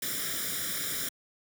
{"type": "noise with comb filter", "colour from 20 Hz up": "white", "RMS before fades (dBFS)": -33, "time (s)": [0.02, 1.09], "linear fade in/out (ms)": 5, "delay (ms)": 0.56, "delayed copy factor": 0.85, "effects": ["high-pass 100 Hz 12 dB/octave"]}